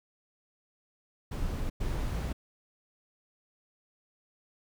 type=noise bursts at uneven times; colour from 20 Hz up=brown; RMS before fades=-32 dBFS; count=2; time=1.31-1.7 / 1.8-2.33 s; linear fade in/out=10 ms; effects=none